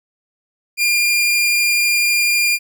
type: tone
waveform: sawtooth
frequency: 2404 Hz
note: D7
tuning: 40 cents sharp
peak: -10 dBFS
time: 0.77-2.59 s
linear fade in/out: 50 ms
effects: none